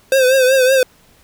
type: tone with vibrato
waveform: square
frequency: 521 Hz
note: C5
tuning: 7 cents flat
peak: -10 dBFS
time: 0.12-0.83 s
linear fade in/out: 2 ms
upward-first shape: triangle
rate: 5.3 Hz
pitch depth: 76 cents each way
effects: pink hiss -51 dBFS RMS until 1.23 s